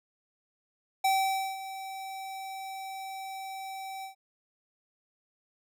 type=tone with ADSR envelope; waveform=square; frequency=771 Hz; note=G5; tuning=29 cents flat; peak=-23 dBFS; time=1.04-4.15 s; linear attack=8 ms; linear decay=520 ms; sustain=-15 dB; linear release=110 ms; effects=none